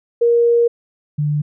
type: tone pair in turn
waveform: sine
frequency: 470.9 / 148.32 Hz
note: A#4 / D3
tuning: +18 / +17 cents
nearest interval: octave + minor sixth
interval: 2001 cents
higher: first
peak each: -10 / -15 dBFS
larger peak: first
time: 0.21-0.68 / 1.18-1.42 s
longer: first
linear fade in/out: 10 ms
effects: none